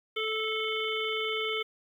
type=harmonic tone; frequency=437.6 Hz; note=A4; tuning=9 cents flat; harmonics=1 / 3 / 5 / 7 / 8; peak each=-33 / -37 / -34 / -35 / -39 dBFS; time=0.16-1.63 s; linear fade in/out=10 ms; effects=10-bit